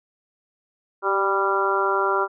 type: harmonic tone with a mistuned harmonic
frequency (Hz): 196.7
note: G3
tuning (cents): +6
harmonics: 2 / 3 / 4 / 5 / 6 / 7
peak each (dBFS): -24 / -29 / -29 / -25 / -27 / -24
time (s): 1.02-2.28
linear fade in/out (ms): 50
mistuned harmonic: 2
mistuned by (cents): -19
effects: none